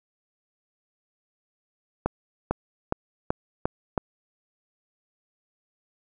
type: accelerating click train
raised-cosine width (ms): 1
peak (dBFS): -9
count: 6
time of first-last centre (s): 2.06-3.978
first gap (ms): 450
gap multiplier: 0.92
effects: none